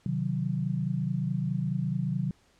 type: chord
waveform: sine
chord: C diminished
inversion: none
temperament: equal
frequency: 130.81 / 155.56 / 185 Hz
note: C3 / Eb3 / Gb3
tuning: 0 / 0 / 0 cents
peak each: -31 dBFS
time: 0.06-2.31 s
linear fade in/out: 2 ms
effects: pink hiss -64 dBFS RMS until 2.59 s + low-pass 8000 Hz 12 dB/octave